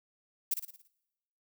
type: noise with echo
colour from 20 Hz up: violet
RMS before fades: -29 dBFS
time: 0.51-0.54 s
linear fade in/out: 5 ms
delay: 56 ms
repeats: 6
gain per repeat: -6 dB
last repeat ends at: 0.876 s
effects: noise-tail reverb RT60 1.0 s tail -25 dB re dry